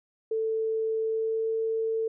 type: tone with pitch glide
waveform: sine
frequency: 443.4 to 447 Hz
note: A4 to A4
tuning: +13 to +27 cents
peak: -25 dBFS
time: 0.31-2.08 s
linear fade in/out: 5 ms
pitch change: +14 cents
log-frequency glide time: 1.03-1.53 s
effects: none